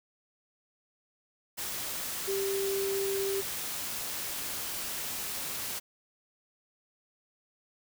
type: tone in noise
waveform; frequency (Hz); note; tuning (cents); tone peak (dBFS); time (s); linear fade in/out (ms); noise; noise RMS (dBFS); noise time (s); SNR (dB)
sine; 392; G4; 0; -29; 2.27-3.42; 20; white; -36; 1.57-5.8; +4
effects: none

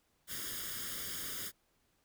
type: noise with comb filter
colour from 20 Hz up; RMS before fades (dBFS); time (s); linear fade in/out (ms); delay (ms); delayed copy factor
white; -41; 0.27-1.52; 50; 0.59; +0.8
effects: pink hiss -75 dBFS RMS until 2.04 s

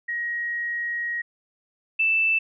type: tone pair in turn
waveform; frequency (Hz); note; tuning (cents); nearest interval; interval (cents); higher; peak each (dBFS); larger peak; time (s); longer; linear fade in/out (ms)
sine; 1890 / 2647; A#6 / E7; +23 / +7; tritone; 584; second; -25 / -18; second; 0.08-1.22 / 1.99-2.39; first; 10
effects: none

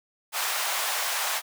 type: high-pass noise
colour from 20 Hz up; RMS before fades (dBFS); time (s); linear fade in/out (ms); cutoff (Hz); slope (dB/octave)
pink; -28; 0.32-1.42; 50; 730; 24
effects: none

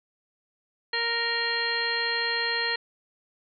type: harmonic tone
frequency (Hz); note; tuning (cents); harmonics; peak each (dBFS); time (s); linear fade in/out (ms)
466.2; A#4; 0; 1 / 2 / 3 / 4 / 5 / 6 / 7 / 9; -35 / -35 / -38 / -28 / -38 / -36 / -37 / -30; 0.93-2.76; 5
effects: none

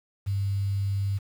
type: tone with quantisation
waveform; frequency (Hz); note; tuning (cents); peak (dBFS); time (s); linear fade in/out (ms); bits
sine; 98.9; G2; +16; -24; 0.26-1.19; 20; 8
effects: none

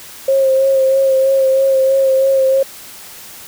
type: tone with vibrato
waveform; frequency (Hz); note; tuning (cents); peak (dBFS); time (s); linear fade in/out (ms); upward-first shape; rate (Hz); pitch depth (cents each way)
sine; 535; C5; +38; -9; 0.28-2.63; 5; sine; 3.1; 23
effects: white hiss -35 dBFS RMS until 3.47 s

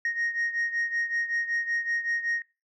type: beating tone pair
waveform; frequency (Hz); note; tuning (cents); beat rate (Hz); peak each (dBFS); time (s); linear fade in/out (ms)
sine; 1865 / 1870.3; A#6 / A#6; 0 / +5; 5.3; -26 / -30; 0.05-2.42; 2
effects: noise-tail reverb RT60 0.3 s tail -21 dB re dry + tanh soft clip ceiling -22 dBFS

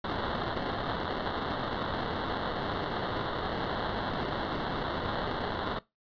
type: noise with sample-and-hold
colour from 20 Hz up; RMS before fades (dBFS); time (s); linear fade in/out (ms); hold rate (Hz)
white; -33; 0.04-5.79; 5; 2450
effects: noise-tail reverb RT60 0.2 s tail -20 dB re dry + resampled to 11025 Hz

